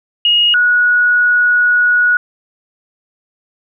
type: tone pair in turn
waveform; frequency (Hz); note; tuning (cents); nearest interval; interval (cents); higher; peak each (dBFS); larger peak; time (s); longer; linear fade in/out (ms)
sine; 2873 / 1459.9; F7 / F#6; +48 / -24; octave; 1172; first; -8; neither; 0.25-0.54 / 0.54-2.17; second; 2
effects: none